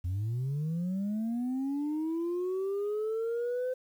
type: linear sweep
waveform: sine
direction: up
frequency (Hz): 84.6 to 514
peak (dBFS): -27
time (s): 0.04-3.74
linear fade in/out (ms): 10
effects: tanh soft clip ceiling -28 dBFS + 10-bit